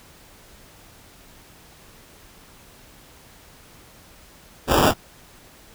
blue noise with sample-and-hold, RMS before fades -17 dBFS, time 4.67-4.94 s, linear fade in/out 50 ms, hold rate 2100 Hz, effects pink hiss -49 dBFS RMS until 5.74 s

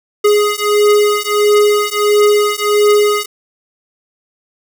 square beating tone pair, 415.3 / 416.8 Hz, G#4 / G#4, 0 / +6 cents, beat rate 1.5 Hz, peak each -13 dBFS, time 0.24-3.26 s, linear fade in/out 10 ms, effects none

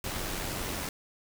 pink noise with amplitude modulation, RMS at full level -33 dBFS, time 0.04-0.89 s, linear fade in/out 2 ms, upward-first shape sine, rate 92.4 Hz, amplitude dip 35%, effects none

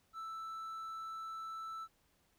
triangle tone, 1321 Hz, E6, 3 cents sharp, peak -40 dBFS, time 0.13-1.88 s, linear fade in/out 50 ms, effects pink hiss -74 dBFS RMS until 2.38 s

